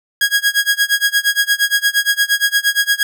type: tone with tremolo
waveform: sawtooth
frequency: 1646 Hz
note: G#6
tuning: 16 cents flat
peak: -6 dBFS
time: 0.21-3.03 s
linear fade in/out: 2 ms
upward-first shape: sine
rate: 8.6 Hz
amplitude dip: 95%
effects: none